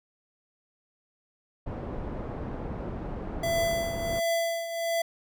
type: low-pass noise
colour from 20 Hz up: pink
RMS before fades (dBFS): -35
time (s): 1.66-4.2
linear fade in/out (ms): 10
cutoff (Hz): 780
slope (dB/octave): 12
type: tone with tremolo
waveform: square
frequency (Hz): 670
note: E5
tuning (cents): +28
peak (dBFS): -24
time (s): 3.43-5.02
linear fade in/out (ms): 5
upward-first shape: triangle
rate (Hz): 1.4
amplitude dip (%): 70
effects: none